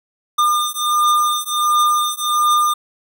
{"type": "beating tone pair", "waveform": "square", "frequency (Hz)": [1206, 1207.4], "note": ["D6", "D6"], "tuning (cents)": [46, 48], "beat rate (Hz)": 1.4, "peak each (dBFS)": -18, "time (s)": [0.38, 2.74], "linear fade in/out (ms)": 10, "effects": []}